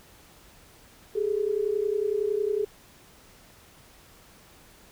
sine tone pair together, 398.6 / 429.5 Hz, G4 / A4, +29 / -42 cents, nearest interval minor second, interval 129 cents, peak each -27 / -26 dBFS, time 1.15-2.65 s, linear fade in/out 10 ms, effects pink hiss -54 dBFS RMS until 4.91 s

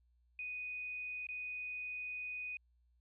sine tone with dropouts, 2487 Hz, D#7, 1 cent flat, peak -40 dBFS, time 0.39-2.57 s, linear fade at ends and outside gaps 2 ms, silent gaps 1.269-1.288 s, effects added 60 Hz sine -69 dBFS peak until 3 s

